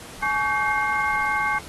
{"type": "tone cluster", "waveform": "sine", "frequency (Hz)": [846, 1127, 1554, 2135], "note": ["G#5", "C#6", "G6", "C7"], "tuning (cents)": [32, 28, -16, 34], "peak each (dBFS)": -26, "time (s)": [0.22, 1.59], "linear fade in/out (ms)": 10, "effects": ["pink hiss -41 dBFS RMS until 1.68 s", "AAC 32 kbps"]}